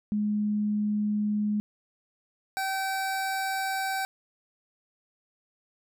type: tone pair in turn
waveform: sine / 25% pulse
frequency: 209.4 / 770.7 Hz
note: G#3 / G5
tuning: +15 / -30 cents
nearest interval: octave + major seventh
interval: 2255 cents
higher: second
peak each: -24 dBFS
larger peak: neither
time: 0.12-1.6 / 2.57-4.05 s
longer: neither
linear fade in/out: 0 ms
effects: none